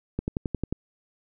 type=click train; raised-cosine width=3 ms; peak=-14 dBFS; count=7; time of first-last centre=0.19-0.726 s; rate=11.2 Hz; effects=none